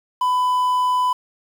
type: tone with quantisation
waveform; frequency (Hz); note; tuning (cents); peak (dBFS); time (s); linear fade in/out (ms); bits
triangle; 1000; B5; +21; -14; 0.21-1.13; 5; 7
effects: none